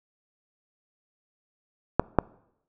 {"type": "clicks", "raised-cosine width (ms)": 1, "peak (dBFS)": -3, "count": 2, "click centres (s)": [1.996, 2.187], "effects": ["noise-tail reverb RT60 0.8 s tail -24 dB re dry"]}